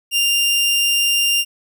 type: tone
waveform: sawtooth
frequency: 2794 Hz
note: F7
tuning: in tune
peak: -11 dBFS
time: 0.11-1.45 s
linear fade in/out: 50 ms
effects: none